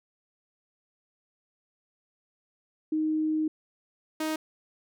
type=tone pair in turn; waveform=sine / sawtooth; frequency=311.4 / 313.1 Hz; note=D#4 / D#4; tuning=+2 / +11 cents; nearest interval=unison; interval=9 cents; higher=second; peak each=-24 dBFS; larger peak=neither; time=2.92-3.48 / 4.2-4.36 s; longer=first; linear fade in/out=5 ms; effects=none